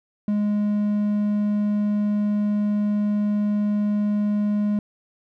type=tone; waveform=triangle; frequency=207.7 Hz; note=G#3; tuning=in tune; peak=-17 dBFS; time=0.28-4.79 s; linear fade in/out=2 ms; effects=none